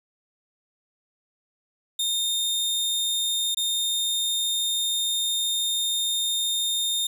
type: tone with dropouts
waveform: sawtooth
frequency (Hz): 3653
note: A#7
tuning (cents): -36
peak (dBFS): -20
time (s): 1.99-7.07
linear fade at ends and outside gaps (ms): 5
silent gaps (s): 3.547-3.57
effects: none